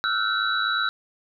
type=tone cluster; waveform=sine; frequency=1319 / 1422 / 1530 / 3916 Hz; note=E6 / F6 / G6 / B7; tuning=+1 / +31 / -42 / -15 cents; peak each=-27 dBFS; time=0.04-0.89 s; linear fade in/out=0 ms; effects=none